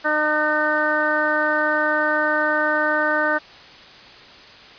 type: harmonic tone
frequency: 304 Hz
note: D#4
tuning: 40 cents flat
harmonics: 1 / 2 / 3 / 4 / 5 / 6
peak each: -28 / -23 / -27 / -26 / -21 / -26 dBFS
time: 0.04-3.39 s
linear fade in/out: 20 ms
effects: white hiss -43 dBFS RMS until 4.78 s + resampled to 11025 Hz